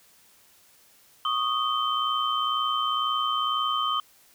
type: tone cluster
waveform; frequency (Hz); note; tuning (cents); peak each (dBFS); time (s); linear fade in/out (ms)
sine; 1116 / 1238 / 3096; C#6 / D#6 / G7; +11 / -9 / -22; -29 / -26 / -29; 1.25-4; 2
effects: white hiss -58 dBFS RMS until 4.34 s